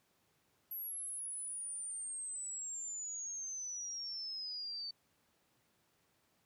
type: exponential sweep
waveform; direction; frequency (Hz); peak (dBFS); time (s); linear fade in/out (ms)
sine; down; 11750 to 4530; -40; 0.71-4.91; 5
effects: pink hiss -75 dBFS RMS until 6.45 s + high-pass 100 Hz 12 dB/octave